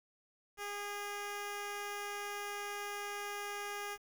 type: tone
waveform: 10% pulse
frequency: 408.9 Hz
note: G#4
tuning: 27 cents flat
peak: -31 dBFS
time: 0.57-3.98 s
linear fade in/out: 50 ms
effects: 10-bit